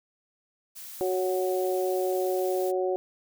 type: noise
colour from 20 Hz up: blue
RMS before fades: -42 dBFS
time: 0.75-2.72 s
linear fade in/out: 20 ms
type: harmonic tone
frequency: 185 Hz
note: F#3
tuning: in tune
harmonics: 2 / 3 / 4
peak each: -26 / -30 / -33 dBFS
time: 1.01-2.96 s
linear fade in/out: 0 ms
effects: none